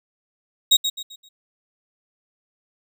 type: tone with echo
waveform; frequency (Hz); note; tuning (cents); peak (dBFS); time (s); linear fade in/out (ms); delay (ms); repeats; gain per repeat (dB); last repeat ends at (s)
35% pulse; 3784; A#7; +25; -9; 0.71-0.77; 10; 130; 4; -9; 1.29
effects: none